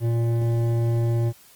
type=tone with hard clipping; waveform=triangle; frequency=116.54 Hz; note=A#2; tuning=in tune; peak=-21 dBFS; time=0-1.33 s; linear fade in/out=50 ms; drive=15 dB; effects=white hiss -52 dBFS RMS until 1.55 s + Opus 24 kbps